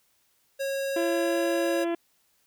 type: tone with pitch glide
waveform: square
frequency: 547 to 551.4 Hz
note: C#5 to C#5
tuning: -23 to -9 cents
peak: -28 dBFS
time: 0.59-1.85 s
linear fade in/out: 20 ms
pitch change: +14 cents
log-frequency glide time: 0.93-1.39 s
type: harmonic tone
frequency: 338.7 Hz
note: E4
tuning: 47 cents sharp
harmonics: 1 / 2 / 3 / 4 / 5 / 6 / 7 / 8 / 9 / 10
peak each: -26 / -32 / -41 / -46 / -43 / -49 / -47 / -48 / -52 / -53 dBFS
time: 0.96-1.95 s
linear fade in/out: 5 ms
effects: white hiss -68 dBFS RMS until 2.46 s